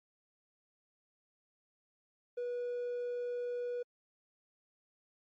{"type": "tone", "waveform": "triangle", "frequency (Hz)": 486.6, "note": "B4", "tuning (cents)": -26, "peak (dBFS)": -32, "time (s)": [2.37, 3.83], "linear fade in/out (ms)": 10, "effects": ["tanh soft clip ceiling -29 dBFS", "MP3 32 kbps"]}